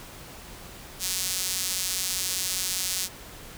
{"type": "tone with high-pass filter", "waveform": "sawtooth", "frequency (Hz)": 185, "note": "F#3", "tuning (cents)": 0, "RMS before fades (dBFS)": -29, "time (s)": [0.99, 3.09], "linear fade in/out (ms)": 50, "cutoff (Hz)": 5300, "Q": 0.86, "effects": ["pink hiss -44 dBFS RMS until 3.57 s"]}